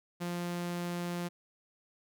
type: tone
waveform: sawtooth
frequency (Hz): 174.61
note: F3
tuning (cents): 0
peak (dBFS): -30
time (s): 0.2-1.29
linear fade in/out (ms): 20
effects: none